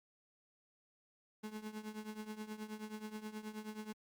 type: tone with tremolo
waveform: 35% pulse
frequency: 214.6 Hz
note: A3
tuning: 43 cents flat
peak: -39 dBFS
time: 1.43-3.93 s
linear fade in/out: 10 ms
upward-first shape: triangle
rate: 9.4 Hz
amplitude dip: 85%
effects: Opus 48 kbps